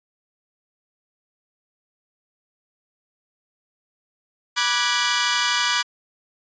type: chord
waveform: 15% pulse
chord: G# half-diminished seventh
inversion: first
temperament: equal with one note detuned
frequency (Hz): 975.9 / 1174.7 / 1480 / 1661.2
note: B5 / D6 / F#6 / G#6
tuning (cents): -21 / 0 / 0 / 0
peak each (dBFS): -18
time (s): 4.56-5.83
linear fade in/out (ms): 20
effects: resampled to 16000 Hz